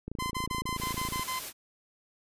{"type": "click train", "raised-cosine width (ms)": 3, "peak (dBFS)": -24, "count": 32, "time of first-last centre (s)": [0.08, 1.195], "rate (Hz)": 27.8}
{"type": "tone bursts", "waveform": "sawtooth", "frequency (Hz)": 1030, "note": "C6", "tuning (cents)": -28, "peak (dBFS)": -28, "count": 8, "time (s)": [0.19, 1.395], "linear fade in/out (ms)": 10, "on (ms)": 120, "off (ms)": 35}
{"type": "noise", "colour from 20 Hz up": "white", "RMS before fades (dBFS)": -39, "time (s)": [0.75, 1.53], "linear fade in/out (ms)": 50}
{"effects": ["resampled to 32000 Hz"]}